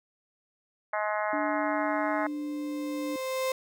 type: harmonic tone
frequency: 211.3 Hz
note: G#3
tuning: 30 cents sharp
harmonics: 3 / 4 / 5 / 6 / 7 / 8 / 9 / 10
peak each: -31 / -33 / -35 / -37 / -38 / -39 / -40 / -41 dBFS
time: 0.93-2.27 s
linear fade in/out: 5 ms
type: tone with pitch glide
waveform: sine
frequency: 293.7 to 295.6 Hz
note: D4 to D4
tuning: 0 to +11 cents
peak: -31 dBFS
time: 1.33-3.16 s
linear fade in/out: 2 ms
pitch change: +11 cents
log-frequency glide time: 2-2.09 s
type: tone with exponential growth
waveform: 35% pulse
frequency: 522 Hz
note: C5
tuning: 4 cents flat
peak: -24 dBFS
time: 1.45-3.52 s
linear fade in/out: 2 ms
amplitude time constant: 450 ms
effects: none